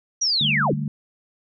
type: linear sweep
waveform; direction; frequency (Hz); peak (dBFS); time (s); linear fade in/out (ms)
sine; down; 5920 to 65.41; -18; 0.21-0.74; 10
type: chord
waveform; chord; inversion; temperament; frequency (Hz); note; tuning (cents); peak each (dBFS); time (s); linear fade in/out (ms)
sine; D suspended fourth; none; equal; 146.83 / 196 / 220; D3 / G3 / A3; 0 / 0 / 0; -25 / -31 / -29; 0.41-0.88; 2
effects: none